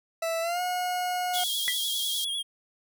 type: tone with pitch glide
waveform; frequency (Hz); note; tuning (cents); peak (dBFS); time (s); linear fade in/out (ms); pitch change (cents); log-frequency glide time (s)
40% pulse; 659.3 to 723.1; E5 to F#5; 0 to -40; -26; 0.22-1.44; 5; +160; 0.41-0.61
type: high-pass noise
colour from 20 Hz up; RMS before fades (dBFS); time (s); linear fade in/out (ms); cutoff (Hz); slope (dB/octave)
pink; -34; 1.33-2.25; 10; 3300; 96
type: tone with vibrato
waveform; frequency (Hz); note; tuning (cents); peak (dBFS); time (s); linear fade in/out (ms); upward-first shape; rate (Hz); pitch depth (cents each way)
square; 3300; G#7; -12; -29; 1.34-2.43; 20; sine; 10; 50
type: tone with exponential decay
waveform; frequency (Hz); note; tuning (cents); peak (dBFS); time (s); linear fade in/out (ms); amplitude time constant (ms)
sine; 1975.5; B6; 0; -21; 1.68-1.78; 0; 20
effects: none